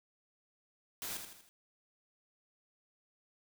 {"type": "noise with echo", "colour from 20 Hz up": "white", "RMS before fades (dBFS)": -41, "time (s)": [1.02, 1.17], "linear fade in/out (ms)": 0, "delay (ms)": 80, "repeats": 4, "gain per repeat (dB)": -6, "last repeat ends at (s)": 1.49, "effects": []}